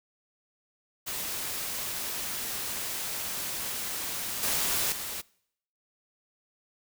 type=noise with level steps; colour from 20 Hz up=white; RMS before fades=-34 / -28 / -36 dBFS; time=1.06-5.22 s; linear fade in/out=20 ms; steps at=4.43 / 4.92 s; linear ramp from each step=2 ms; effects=noise-tail reverb RT60 0.7 s tail -24 dB re dry